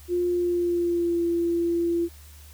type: tone with pitch glide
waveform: sine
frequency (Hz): 353.4 to 340.8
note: F4 to F4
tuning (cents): +21 to -42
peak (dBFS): -21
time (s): 0.08-2.09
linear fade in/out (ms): 50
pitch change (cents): -63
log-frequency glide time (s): 0.28-1.24
effects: added 74 Hz sine -45 dBFS peak until 2.53 s + white hiss -52 dBFS RMS until 2.53 s